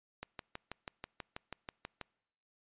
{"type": "click train", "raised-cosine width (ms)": 0.3, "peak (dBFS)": -25, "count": 12, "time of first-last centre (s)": [0.23, 2.013], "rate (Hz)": 6.17, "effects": ["noise-tail reverb RT60 0.9 s tail -26 dB re dry", "resampled to 8000 Hz"]}